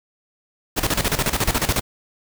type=noise with tremolo; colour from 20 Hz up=pink; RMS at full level=-19 dBFS; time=0.76-1.81 s; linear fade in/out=20 ms; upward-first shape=square; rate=14 Hz; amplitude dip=75%; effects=none